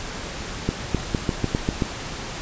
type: clicks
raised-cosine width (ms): 3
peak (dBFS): -7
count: 8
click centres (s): 0.69 / 0.947 / 1.148 / 1.292 / 1.443 / 1.549 / 1.689 / 1.822
effects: pink hiss -32 dBFS RMS until 2.41 s + resampled to 16000 Hz